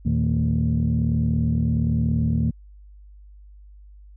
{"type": "tone cluster", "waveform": "sine", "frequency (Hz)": [79.5, 116.8, 158, 227.2], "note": ["D#2", "A#2", "D#3", "A#3"], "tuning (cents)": [38, 4, 27, -44], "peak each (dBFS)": -23, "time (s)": [0.05, 2.51], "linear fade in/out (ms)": 10, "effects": ["tanh soft clip ceiling -12 dBFS", "added 50 Hz sine -43 dBFS peak until 4.16 s"]}